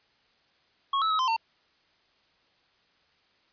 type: tone with pitch steps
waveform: square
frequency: 1099 / 1304 / 1277 / 1035 / 906 Hz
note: C#6 / E6 / D#6 / C6 / A#5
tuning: -15 / -19 / +45 / -19 / -50 cents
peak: -24 dBFS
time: 0.93-1.365 s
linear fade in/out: 5 ms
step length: 87 ms
effects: white hiss -66 dBFS RMS until 3.52 s + resampled to 11025 Hz